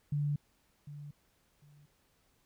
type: tone with echo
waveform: sine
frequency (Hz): 145.8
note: D3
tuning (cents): -12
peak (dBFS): -29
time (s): 0.12-0.36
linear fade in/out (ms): 5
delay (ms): 750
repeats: 2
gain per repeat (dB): -14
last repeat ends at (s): 1.86
effects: pink hiss -72 dBFS RMS until 2.45 s